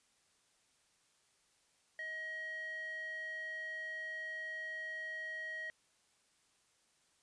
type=tone with band-pass filter; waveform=square; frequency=632 Hz; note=D#5; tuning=27 cents sharp; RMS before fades=-43 dBFS; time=1.99-5.7 s; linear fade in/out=0 ms; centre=1800 Hz; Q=5.8; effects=white hiss -73 dBFS RMS until 7.22 s + resampled to 22050 Hz